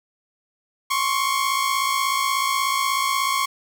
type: tone pair together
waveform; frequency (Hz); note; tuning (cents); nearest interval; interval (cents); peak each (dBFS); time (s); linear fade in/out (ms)
sawtooth; 1062 / 1118.5; C6 / C#6; +25 / +15; minor second; 90; -19; 0.9-3.46; 10
effects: 8-bit